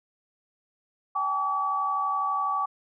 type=tone cluster; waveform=sine; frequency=781 / 853 / 1145 Hz; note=G5 / G#5 / D6; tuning=-7 / +46 / -44 cents; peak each=-32 / -34 / -25 dBFS; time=1.15-2.66 s; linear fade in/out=10 ms; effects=none